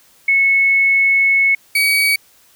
sine / 35% pulse tone pair in turn, 2198 / 2264 Hz, C#7 / C#7, -15 / +36 cents, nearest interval minor second, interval 51 cents, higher second, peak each -10 dBFS, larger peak neither, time 0.28-1.55 / 1.75-2.16 s, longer first, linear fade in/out 5 ms, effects white hiss -51 dBFS RMS until 2.55 s

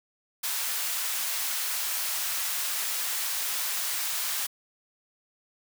white high-pass noise, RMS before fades -30 dBFS, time 0.43-4.47 s, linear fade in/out 10 ms, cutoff 890 Hz, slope 12 dB/octave, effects none

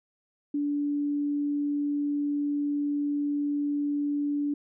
sine tone, 289.7 Hz, D4, 24 cents flat, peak -25 dBFS, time 0.54-4.54 s, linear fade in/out 5 ms, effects none

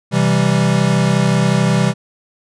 square chord, C major, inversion none, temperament equal, 130.81 / 164.81 / 196 Hz, C3 / E3 / G3, 0 / 0 / 0 cents, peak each -17 dBFS, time 0.11-1.94 s, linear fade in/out 50 ms, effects resampled to 22050 Hz

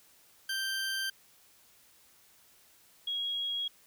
20% pulse / sine tone pair in turn, 1568 / 3302 Hz, G6 / G#7, 0 / -11 cents, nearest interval octave + minor second, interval 1289 cents, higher second, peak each -27 / -31 dBFS, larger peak first, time 0.49-1.1 / 3.07-3.68 s, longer neither, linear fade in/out 5 ms, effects white hiss -62 dBFS RMS until 3.86 s

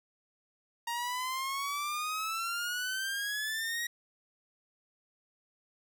sawtooth exponential sweep, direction up, 932.3 to 1908 Hz, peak -29 dBFS, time 0.87-3.87 s, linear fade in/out 5 ms, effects none

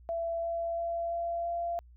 sine tone with pitch steps, 670 / 673.9 / 677.8 / 681.7 / 685.7 Hz, E5 / E5 / E5 / F5 / F5, +28 / +38 / +48 / -42 / -32 cents, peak -30 dBFS, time 0.09-1.79 s, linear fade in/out 0 ms, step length 340 ms, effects added 60 Hz sine -52 dBFS peak until 1.96 s

